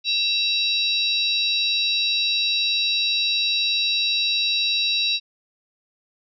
sine tone cluster, 2700 / 3861 / 4689 / 5510 Hz, E7 / B7 / D8 / F8, +41 / -40 / -4 / -24 cents, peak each -25 / -21 / -28 / -30 dBFS, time 0.04-5.2 s, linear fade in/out 50 ms, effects none

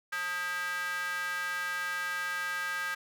square tone with high-pass filter, 178.4 Hz, F3, 37 cents sharp, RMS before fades -34 dBFS, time 0.12-2.95 s, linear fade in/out 10 ms, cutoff 1500 Hz, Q 5.5, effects none

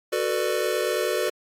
square chord, B minor seventh, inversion second, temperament just, 370.4 / 444.5 / 493.9 / 592.7 Hz, F#4 / A4 / B4 / D5, +2 / +18 / 0 / +16 cents, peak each -29 dBFS, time 0.12-1.3 s, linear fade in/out 10 ms, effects AAC 48 kbps

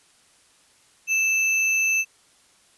sine tone with sample-and-hold, 2637 Hz, E7, in tune, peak -18 dBFS, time 1.07-2.05 s, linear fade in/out 50 ms, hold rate 8820 Hz, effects white hiss -58 dBFS RMS until 2.77 s + resampled to 24000 Hz

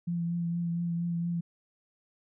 sine tone with vibrato, 170.7 Hz, F3, 39 cents flat, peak -28 dBFS, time 0.07-1.41 s, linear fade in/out 10 ms, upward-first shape triangle, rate 4.3 Hz, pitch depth 23 cents each way, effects none

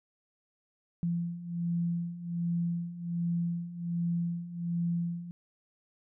sine beating tone pair, 170.3 / 171.6 Hz, F3 / F3, -43 / -30 cents, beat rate 1.3 Hz, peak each -35 / -31 dBFS, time 1.03-5.31 s, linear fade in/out 0 ms, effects none

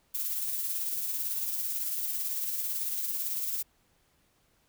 violet noise with tremolo, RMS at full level -31 dBFS, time 0.14-3.63 s, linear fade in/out 10 ms, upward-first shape sine, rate 18 Hz, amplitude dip 35%, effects pink hiss -69 dBFS RMS until 4.68 s

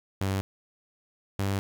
sawtooth tone pair in turn, 96.7 / 98.33 Hz, G2 / G2, -23 / +6 cents, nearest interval unison, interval 29 cents, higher second, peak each -22 dBFS, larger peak neither, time 0.21-0.41 / 1.39-1.59 s, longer neither, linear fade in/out 0 ms, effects 9-bit

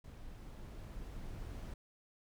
brown noise with level ramp, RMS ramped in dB -50 to -44 dBFS, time 0.04-1.74 s, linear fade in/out 5 ms, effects none

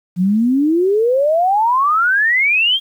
sine exponential sweep, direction up, 172.9 to 3290 Hz, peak -11 dBFS, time 0.16-2.8 s, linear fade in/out 50 ms, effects 8-bit

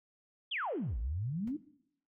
sine exponential two-way sweep, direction down then up, 3520 to 49.92 to 317.6 Hz, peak -33 dBFS, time 0.51-1.57 s, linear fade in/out 10 ms, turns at 0.98 s
brown noise with exponential decay, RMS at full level -45 dBFS, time 1.47-1.55 s, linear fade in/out 5 ms, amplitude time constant 17 ms
effects noise-tail reverb RT60 0.7 s tail -17 dB re dry

